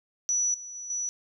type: tone with level steps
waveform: sine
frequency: 5910 Hz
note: F#8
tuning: 3 cents flat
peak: -23 / -38 / -36 / -28 dBFS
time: 0.29-1.09 s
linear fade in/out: 0 ms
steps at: 0.54 / 0.75 / 0.9 s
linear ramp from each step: 2 ms
effects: none